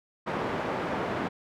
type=band-pass noise; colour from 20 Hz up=pink; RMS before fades=-31 dBFS; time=0.26-1.29 s; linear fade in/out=20 ms; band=200 to 1500 Hz; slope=12 dB/octave; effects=none